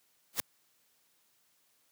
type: noise with exponential growth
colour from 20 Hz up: white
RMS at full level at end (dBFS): -26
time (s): 0.33-0.4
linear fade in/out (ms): 0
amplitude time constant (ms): 15
effects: white hiss -71 dBFS RMS until 1.91 s + high-pass 100 Hz 12 dB/octave